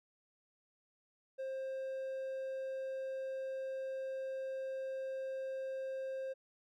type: tone with hard clipping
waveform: triangle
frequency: 530 Hz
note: C5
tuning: 22 cents sharp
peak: -39 dBFS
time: 1.38-6.34 s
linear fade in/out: 20 ms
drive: 6 dB
effects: none